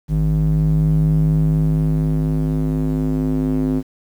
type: tone with band-pass filter sweep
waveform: square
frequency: 52.1 Hz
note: G#1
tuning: 6 cents sharp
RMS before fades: -17 dBFS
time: 0.08-3.83 s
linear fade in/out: 50 ms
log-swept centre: 130 to 260 Hz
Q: 3
effects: 8-bit